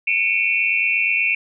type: tone cluster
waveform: sine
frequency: 2241 / 2350 / 2438 / 2685 Hz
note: C#7 / D7 / D#7 / E7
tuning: +18 / +1 / -36 / +31 cents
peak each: -23 / -25 / -20 / -21 dBFS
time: 0.07-1.35 s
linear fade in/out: 5 ms
effects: none